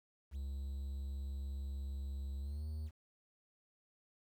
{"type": "tone with pitch glide", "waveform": "triangle", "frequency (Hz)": [68.4, 76.78], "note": ["C#2", "D#2"], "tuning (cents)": [-23, -22], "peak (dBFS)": -37, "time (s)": [0.31, 2.91], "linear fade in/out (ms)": 50, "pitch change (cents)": 201, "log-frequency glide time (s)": [2.4, 2.68], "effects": ["11-bit"]}